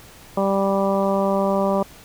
harmonic tone, 196 Hz, G3, in tune, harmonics 1 / 2 / 3 / 4 / 5 / 6, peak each -22 / -25 / -21 / -28 / -27 / -30 dBFS, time 0.37-1.83 s, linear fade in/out 5 ms, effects pink hiss -45 dBFS RMS until 2.04 s

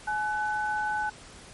sine tone pair together, 846.7 / 1500 Hz, G#5 / F#6, +33 / +23 cents, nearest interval minor seventh, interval 990 cents, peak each -28 / -30 dBFS, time 0.07-1.1 s, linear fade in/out 10 ms, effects pink hiss -48 dBFS RMS until 1.53 s + MP3 48 kbps

